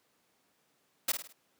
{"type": "noise with echo", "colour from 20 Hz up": "white", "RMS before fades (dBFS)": -29, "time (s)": [1.08, 1.12], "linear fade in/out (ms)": 5, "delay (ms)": 52, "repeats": 4, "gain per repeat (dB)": -7, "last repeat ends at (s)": 1.328, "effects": ["pink hiss -72 dBFS RMS until 1.59 s", "high-pass 200 Hz 12 dB/octave"]}